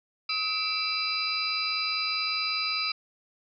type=tone cluster; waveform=sine; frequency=1274 / 2331 / 2681 / 4005 / 4860 Hz; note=D#6 / D7 / E7 / B7 / D#8; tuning=+41 / -14 / +29 / +23 / -42 cents; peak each=-35 / -33 / -36 / -33 / -30 dBFS; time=0.29-2.92 s; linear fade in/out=5 ms; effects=none